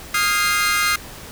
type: chord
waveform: sawtooth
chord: F minor seventh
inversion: third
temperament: equal with one note detuned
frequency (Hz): 1244.5 / 1396.9 / 1627 / 2093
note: Eb6 / F6 / Ab6 / C7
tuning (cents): 0 / 0 / -36 / 0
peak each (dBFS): -18 / -20 / -22 / -17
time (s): 0.14-0.96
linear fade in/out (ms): 5
effects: pink hiss -37 dBFS RMS until 1.31 s